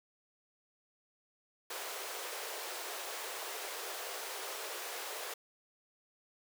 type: high-pass noise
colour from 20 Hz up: pink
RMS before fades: -42 dBFS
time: 1.7-5.34 s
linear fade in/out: 5 ms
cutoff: 390 Hz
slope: 48 dB/octave
effects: none